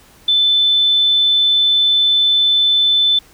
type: tone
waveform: sine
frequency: 3520 Hz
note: A7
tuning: in tune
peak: -10 dBFS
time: 0.28-3.19 s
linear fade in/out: 5 ms
effects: pink hiss -47 dBFS RMS until 3.33 s